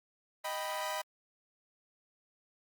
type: chord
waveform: sawtooth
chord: Eb augmented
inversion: none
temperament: equal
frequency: 622.3 / 784 / 987.8 Hz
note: Eb5 / G5 / B5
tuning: 0 / 0 / 0 cents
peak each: -35 / -38 / -34 dBFS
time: 0.44-1.02 s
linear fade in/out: 10 ms
effects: Opus 32 kbps